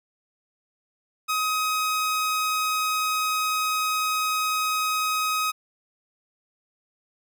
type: tone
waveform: sawtooth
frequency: 1262 Hz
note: D#6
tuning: 24 cents sharp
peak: -19 dBFS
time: 1.28-5.52 s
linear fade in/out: 20 ms
effects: none